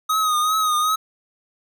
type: tone with vibrato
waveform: square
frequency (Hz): 1252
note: D#6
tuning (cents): +10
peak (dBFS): -18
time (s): 0.09-0.96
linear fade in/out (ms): 10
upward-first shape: triangle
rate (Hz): 2.6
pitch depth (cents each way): 58
effects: none